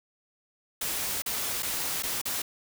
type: noise with dropouts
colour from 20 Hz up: white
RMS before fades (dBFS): -31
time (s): 0.81-2.42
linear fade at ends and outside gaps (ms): 5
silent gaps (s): 1.221-1.26 / 1.625-1.629 / 2.025-2.033 / 2.216-2.254
effects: none